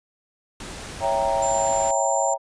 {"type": "noise", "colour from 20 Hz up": "pink", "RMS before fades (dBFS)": -36, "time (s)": [0.6, 1.91], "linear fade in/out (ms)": 2}
{"type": "chord", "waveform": "sine", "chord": "C# diminished seventh", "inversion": "none", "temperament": "equal", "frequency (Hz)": [554.4, 659.3, 784, 932.3], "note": ["C#5", "E5", "G5", "Bb5"], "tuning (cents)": [0, 0, 0, 0], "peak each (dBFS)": -25, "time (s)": [1, 2.38], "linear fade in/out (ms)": 50}
{"type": "tone", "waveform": "sine", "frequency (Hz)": 7250, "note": "A#8", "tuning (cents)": -49, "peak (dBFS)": -27, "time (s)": [1.42, 2.34], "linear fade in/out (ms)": 5}
{"effects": ["resampled to 22050 Hz"]}